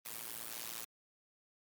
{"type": "noise with amplitude modulation", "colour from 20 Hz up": "white", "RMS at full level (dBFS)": -40, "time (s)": [0.05, 0.85], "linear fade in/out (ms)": 10, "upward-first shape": "sine", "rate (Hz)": 114, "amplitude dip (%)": 100, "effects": ["high-pass 100 Hz 12 dB/octave", "Opus 32 kbps"]}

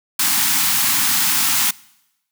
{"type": "band-stop noise", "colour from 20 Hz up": "white", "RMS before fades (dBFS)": -17, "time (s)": [0.19, 1.71], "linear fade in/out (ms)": 5, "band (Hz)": [310, 760], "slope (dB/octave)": 96, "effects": ["noise-tail reverb RT60 0.9 s tail -23 dB re dry", "high-pass 150 Hz 12 dB/octave"]}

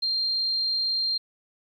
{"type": "tone", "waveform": "sine", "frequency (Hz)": 4186, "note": "C8", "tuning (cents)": 0, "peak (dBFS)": -23, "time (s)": [0.02, 1.18], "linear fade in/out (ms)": 10, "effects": ["10-bit"]}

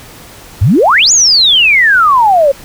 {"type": "exponential two-way sweep", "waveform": "sine", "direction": "up then down", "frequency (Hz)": [81.8, 7040, 533], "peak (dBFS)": -4, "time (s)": [0.61, 2.52], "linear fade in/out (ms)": 10, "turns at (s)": 1.12, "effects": ["pink hiss -34 dBFS RMS until 2.64 s"]}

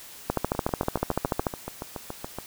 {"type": "two click trains", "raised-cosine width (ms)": 1, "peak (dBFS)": [-9, -18], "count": [17, 14], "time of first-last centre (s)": [[0.3, 1.468], [0.55, 2.386]], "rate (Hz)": [13.7, 7.08], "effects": ["white hiss -45 dBFS RMS until 2.46 s"]}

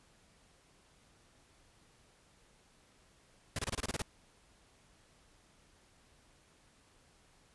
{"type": "noise bursts", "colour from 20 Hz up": "pink", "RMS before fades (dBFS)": -36, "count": 9, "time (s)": [3.56, 4.02], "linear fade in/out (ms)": 2, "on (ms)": 28, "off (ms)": 26, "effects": ["pink hiss -66 dBFS RMS until 7.54 s", "resampled to 24000 Hz"]}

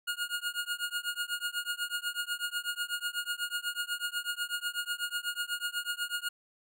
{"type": "tone with tremolo", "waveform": "25% pulse", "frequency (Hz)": 1430, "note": "F6", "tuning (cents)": 41, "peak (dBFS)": -25, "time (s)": [0.07, 6.29], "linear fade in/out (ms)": 10, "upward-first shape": "triangle", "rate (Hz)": 8.1, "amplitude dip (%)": 100, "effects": []}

